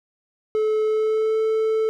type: tone with pitch glide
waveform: triangle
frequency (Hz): 432.4 to 440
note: A4 to A4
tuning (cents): -30 to 0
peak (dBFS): -16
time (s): 0.55-1.89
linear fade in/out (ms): 0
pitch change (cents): +30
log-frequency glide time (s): 0.84-1.38
effects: none